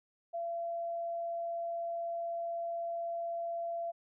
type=tone; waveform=sine; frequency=679 Hz; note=F5; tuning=49 cents flat; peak=-34 dBFS; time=0.33-3.92 s; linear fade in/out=20 ms; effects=none